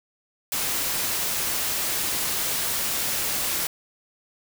white noise, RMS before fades -26 dBFS, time 0.52-3.67 s, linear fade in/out 2 ms, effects none

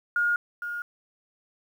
sine tone pair in turn, 1426 / 1426 Hz, F6 / F6, +36 / +36 cents, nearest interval unison, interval 0 cents, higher neither, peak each -21 / -30 dBFS, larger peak first, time 0.16-0.36 / 0.62-0.82 s, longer neither, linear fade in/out 2 ms, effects 9-bit

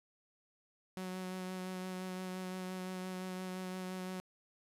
sawtooth tone with vibrato, 185 Hz, F#3, in tune, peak -36 dBFS, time 0.97-4.2 s, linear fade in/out 0 ms, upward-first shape sine, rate 5.8 Hz, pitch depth 14 cents each way, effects resampled to 32000 Hz + 11-bit

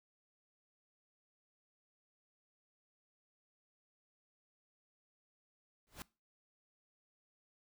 pink noise with exponential growth, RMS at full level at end -42 dBFS, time 5.87-6.02 s, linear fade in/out 0 ms, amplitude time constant 32 ms, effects noise-tail reverb RT60 0.3 s tail -22 dB re dry

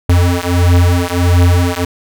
square beating tone pair, 87.31 / 88.81 Hz, F2 / F2, 0 / +30 cents, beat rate 1.5 Hz, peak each -12 dBFS, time 0.09-1.85 s, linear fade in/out 5 ms, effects none

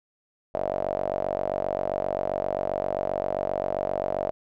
sawtooth tone with band-pass filter, 47.57 Hz, F#1, 49 cents sharp, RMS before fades -28 dBFS, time 0.54-4.31 s, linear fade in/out 0 ms, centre 630 Hz, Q 7.6, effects none

